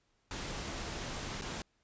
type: noise with dropouts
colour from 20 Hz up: pink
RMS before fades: -40 dBFS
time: 0.31-1.62 s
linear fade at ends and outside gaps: 1 ms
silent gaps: 1.413-1.42 s
effects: pink hiss -75 dBFS RMS until 1.83 s + resampled to 16000 Hz